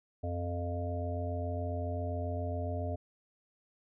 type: harmonic tone with a mistuned harmonic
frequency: 87.31 Hz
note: F2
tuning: in tune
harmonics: 1 / 3 / 5 / 7 / 8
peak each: -34 / -42 / -44 / -40 / -43 dBFS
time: 0.23-2.96 s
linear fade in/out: 10 ms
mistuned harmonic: 1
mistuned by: +17 cents
effects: none